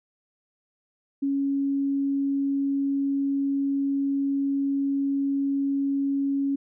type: tone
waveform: sine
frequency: 277.2 Hz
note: C#4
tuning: in tune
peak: -22 dBFS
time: 1.22-6.56 s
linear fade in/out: 10 ms
effects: none